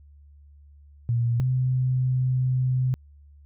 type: tone pair in turn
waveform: sine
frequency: 118.3 / 128.19 Hz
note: A#2 / C3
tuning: +26 / -35 cents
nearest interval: minor second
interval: 139 cents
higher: second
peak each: -20 dBFS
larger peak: neither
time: 1.09-1.4 / 1.4-2.94 s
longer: second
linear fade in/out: 0 ms
effects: added 72 Hz sine -48 dBFS peak until 3.45 s